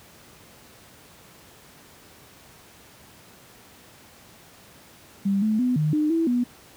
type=tone with pitch steps; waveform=sine; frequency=197.4 / 216.3 / 249.9 / 152.7 / 303.3 / 328.9 / 244.3 Hz; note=G3 / A3 / B3 / D#3 / D#4 / E4 / B3; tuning=+12 / -29 / +21 / -32 / -44 / -4 / -19 cents; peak=-19 dBFS; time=5.25-6.44 s; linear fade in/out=10 ms; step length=170 ms; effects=pink hiss -50 dBFS RMS until 6.76 s + high-pass 80 Hz 12 dB/octave